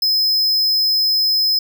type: tone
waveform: square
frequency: 5100 Hz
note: D#8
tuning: 42 cents sharp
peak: -14 dBFS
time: 0.02-1.59 s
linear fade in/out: 5 ms
effects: 9-bit